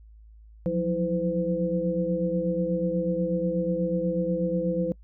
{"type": "tone cluster", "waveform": "sine", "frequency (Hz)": [174.6, 182.8, 326.6, 509], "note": ["F3", "F#3", "E4", "C5"], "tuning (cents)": [0, -21, -16, -48], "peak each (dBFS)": [-29, -29, -32, -27], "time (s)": [0.66, 4.92], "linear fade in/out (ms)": 0, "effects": ["noise-tail reverb RT60 0.1 s tail -25 dB re dry", "added 54 Hz sine -47 dBFS peak until 5.03 s"]}